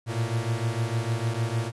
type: beating tone pair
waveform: 45% pulse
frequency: 111.7 / 118.3 Hz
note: A2 / A#2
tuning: +27 / +26 cents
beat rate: 6.6 Hz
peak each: -28 dBFS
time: 0.06-1.72 s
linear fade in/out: 50 ms
effects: resampled to 24000 Hz + 9-bit